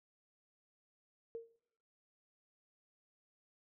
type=tone with exponential decay; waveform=sine; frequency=459.4 Hz; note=A#4; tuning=25 cents flat; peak=-38 dBFS; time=1.35-1.56 s; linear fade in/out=0 ms; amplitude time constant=45 ms; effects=noise-tail reverb RT60 0.8 s tail -24 dB re dry